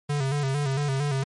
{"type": "tone with vibrato", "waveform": "square", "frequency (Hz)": 140, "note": "C#3", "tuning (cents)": 18, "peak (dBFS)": -24, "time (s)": [0.09, 1.24], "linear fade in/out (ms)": 10, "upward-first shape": "square", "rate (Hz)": 4.4, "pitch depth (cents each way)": 68, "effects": ["MP3 48 kbps"]}